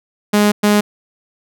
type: tone bursts at uneven times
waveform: sawtooth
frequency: 207.7 Hz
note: G#3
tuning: in tune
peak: -6 dBFS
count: 2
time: 0.33-0.52 / 0.63-0.81 s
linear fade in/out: 10 ms
effects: none